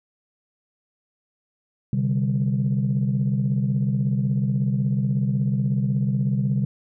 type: chord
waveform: sine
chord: C suspended second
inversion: none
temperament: just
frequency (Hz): 130.81 / 147.16 / 196.22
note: C3 / D3 / G3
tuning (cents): 0 / +4 / +2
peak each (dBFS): -21 / -25 / -23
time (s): 1.93-6.65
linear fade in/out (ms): 2
effects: tanh soft clip ceiling -13 dBFS